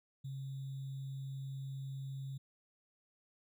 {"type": "tone with sample-and-hold", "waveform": "sine", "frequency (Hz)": 135.3, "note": "C#3", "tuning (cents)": -42, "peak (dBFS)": -40, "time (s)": [0.24, 2.38], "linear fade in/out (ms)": 10, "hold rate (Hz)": 3675, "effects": []}